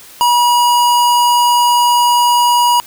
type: tone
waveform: square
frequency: 965 Hz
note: B5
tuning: 40 cents flat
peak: -9 dBFS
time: 0.21-2.8 s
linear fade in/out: 0 ms
effects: white hiss -38 dBFS RMS until 2.86 s